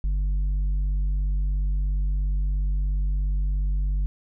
sine tone with tanh clipping, 48.51 Hz, G1, 17 cents flat, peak -22 dBFS, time 0.04-4.06 s, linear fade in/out 0 ms, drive 5 dB, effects none

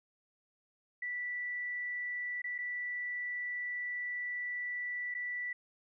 sine tone with dropouts, 1965 Hz, B6, 9 cents flat, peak -35 dBFS, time 1.02-5.53 s, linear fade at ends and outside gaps 5 ms, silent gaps 2.419-2.441 / 2.581-2.586 / 5.142-5.148 s, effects none

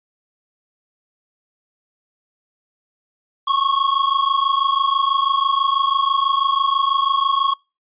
square tone pair together, 1087 / 1113.1 Hz, C#6 / C#6, -34 / +7 cents, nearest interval unison, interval 41 cents, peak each -19 dBFS, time 3.47-7.54 s, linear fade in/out 10 ms, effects noise-tail reverb RT60 0.3 s tail -26 dB re dry + resampled to 8000 Hz

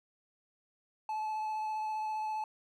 triangle tone with vibrato, 864 Hz, A5, 32 cents flat, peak -31 dBFS, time 1.09-2.44 s, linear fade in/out 2 ms, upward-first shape square, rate 15 Hz, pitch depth 10 cents each way, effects none

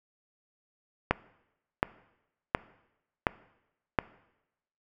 click train, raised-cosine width 0.5 ms, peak -7 dBFS, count 5, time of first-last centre 1.11-3.988 s, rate 1.39 Hz, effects noise-tail reverb RT60 0.9 s tail -20 dB re dry

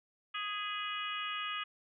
harmonic tone with a mistuned harmonic, 415.3 Hz, G#4, in tune, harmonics 3 / 4 / 5 / 6 / 7 / 8, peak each -39 / -45 / -46 / -43 / -41 / -48 dBFS, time 0.34-1.64 s, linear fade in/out 10 ms, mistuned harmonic 5, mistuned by -38 cents, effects none

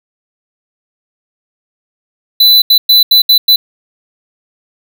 square tone bursts at uneven times, 3996 Hz, B7, 20 cents sharp, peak -4 dBFS, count 6, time 2.4-2.62 / 2.7-2.78 / 2.89-3.03 / 3.11-3.22 / 3.29-3.38 / 3.48-3.56 s, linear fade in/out 5 ms, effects none

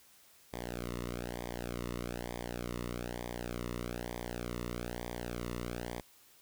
sawtooth tone with flanger, 59.9 Hz, A#1, 48 cents sharp, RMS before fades -40 dBFS, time 0.53-6.01 s, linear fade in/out 0 ms, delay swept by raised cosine 0.72 to 1.27 ms, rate 1.1 Hz, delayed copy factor -0.9, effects white hiss -62 dBFS RMS until 6.41 s

